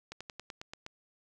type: slowing click train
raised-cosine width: 0.2 ms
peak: -25 dBFS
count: 8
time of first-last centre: 0.12-0.864 s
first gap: 86 ms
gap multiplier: 1.07
effects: none